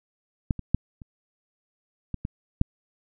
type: clicks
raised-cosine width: 5 ms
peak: -10 / -21 / -7 / -29 / -17 / -17 / -6 dBFS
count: 7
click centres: 0.508 / 0.593 / 0.746 / 1.018 / 2.143 / 2.251 / 2.614 s
effects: none